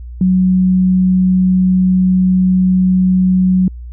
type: tone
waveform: sine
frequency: 185 Hz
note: F#3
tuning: in tune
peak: -8 dBFS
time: 0.21-3.68 s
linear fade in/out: 2 ms
effects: added 60 Hz sine -26 dBFS peak until 3.92 s